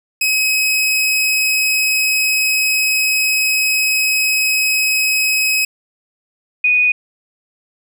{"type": "tone pair in turn", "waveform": ["sawtooth", "sine"], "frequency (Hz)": [2546, 2478], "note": ["D#7", "D#7"], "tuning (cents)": [39, -8], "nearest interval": "unison", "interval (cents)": 47, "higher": "first", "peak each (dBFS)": -10, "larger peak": "neither", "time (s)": [[0.21, 5.65], [6.64, 6.92]], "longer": "first", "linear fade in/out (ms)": 5, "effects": []}